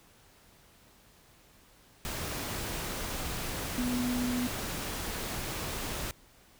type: tone in noise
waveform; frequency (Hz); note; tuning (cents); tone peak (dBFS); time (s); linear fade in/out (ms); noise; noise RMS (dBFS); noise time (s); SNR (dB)
sine; 246.9; B3; 0; -29; 3.78-4.47; 0; pink; -36; 2.05-6.11; +4
effects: pink hiss -60 dBFS RMS until 6.59 s